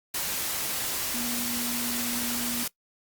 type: tone in noise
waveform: sine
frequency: 240 Hz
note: B3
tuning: 49 cents flat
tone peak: -33 dBFS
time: 1.14-2.64 s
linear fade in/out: 5 ms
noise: white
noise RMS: -30 dBFS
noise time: 0.14-2.68 s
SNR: -6 dB
effects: noise-tail reverb RT60 0.1 s tail -21 dB re dry + Opus 48 kbps